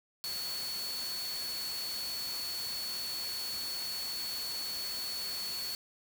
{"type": "tone in noise", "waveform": "sine", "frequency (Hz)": 4415, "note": "C#8", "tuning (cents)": -8, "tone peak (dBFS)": -36, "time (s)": [0.24, 5.75], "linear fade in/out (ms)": 0, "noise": "white", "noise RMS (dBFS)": -42, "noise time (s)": [0.24, 5.75], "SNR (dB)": 3, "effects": []}